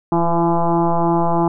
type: tone with frequency modulation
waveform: sine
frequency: 339.5 Hz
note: F4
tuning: 49 cents flat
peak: -13 dBFS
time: 0.12-1.48 s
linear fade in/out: 2 ms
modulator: 169 Hz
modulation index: 4
effects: none